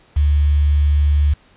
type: tone with quantisation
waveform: sine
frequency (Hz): 73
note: D2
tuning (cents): -10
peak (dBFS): -11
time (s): 0.16-1.34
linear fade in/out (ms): 10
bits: 6
effects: pink hiss -52 dBFS RMS until 1.56 s + resampled to 8000 Hz